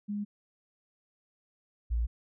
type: tone pair in turn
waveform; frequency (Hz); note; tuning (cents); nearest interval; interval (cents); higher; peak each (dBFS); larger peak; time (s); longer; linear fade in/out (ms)
sine; 205.8 / 57.75; G#3 / A#1; -16 / -16; octave + minor seventh; 2200; first; -31 / -26; second; 0.08-0.25 / 1.9-2.07; neither; 20
effects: none